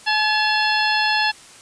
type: harmonic tone with a mistuned harmonic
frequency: 856 Hz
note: A5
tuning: 48 cents flat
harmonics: 1 / 2 / 3 / 4 / 5 / 6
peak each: -21 / -21 / -24 / -27 / -25 / -29 dBFS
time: 0.06-1.32 s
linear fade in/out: 20 ms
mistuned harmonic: 3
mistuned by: +89 cents
effects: white hiss -44 dBFS RMS until 1.61 s + resampled to 22050 Hz